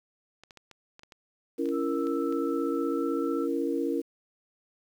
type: clicks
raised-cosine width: 0.2 ms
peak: -31 dBFS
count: 11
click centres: 0.436 / 0.508 / 0.573 / 0.713 / 0.994 / 1.034 / 1.122 / 1.657 / 1.689 / 2.07 / 2.325 s
type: chord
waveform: sine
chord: A# diminished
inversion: first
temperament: just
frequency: 279.7 / 335.6 / 466.2 Hz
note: C#4 / E4 / A#4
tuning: +16 / +31 / 0 cents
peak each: -30 / -30 / -31 dBFS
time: 1.58-4.02 s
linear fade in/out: 20 ms
type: tone with pitch glide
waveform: sine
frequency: 1318.5 to 1329.2 Hz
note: E6 to E6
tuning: 0 to +14 cents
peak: -38 dBFS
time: 1.71-3.48 s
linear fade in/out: 50 ms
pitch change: +14 cents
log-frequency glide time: 2.91-3.03 s
effects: 9-bit